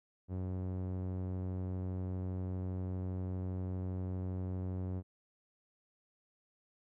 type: tone with low-pass filter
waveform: sawtooth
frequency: 92.5 Hz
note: F#2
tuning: in tune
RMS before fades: -38 dBFS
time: 0.28-5.03 s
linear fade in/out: 50 ms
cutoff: 540 Hz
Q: 0.55
effects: none